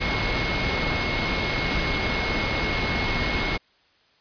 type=tone in noise; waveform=sine; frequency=2173 Hz; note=C#7; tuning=35 cents flat; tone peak=-29 dBFS; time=0-3.58 s; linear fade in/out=20 ms; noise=pink; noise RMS=-25 dBFS; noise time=0-3.58 s; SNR=-7 dB; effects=white hiss -61 dBFS RMS until 4.2 s + resampled to 11025 Hz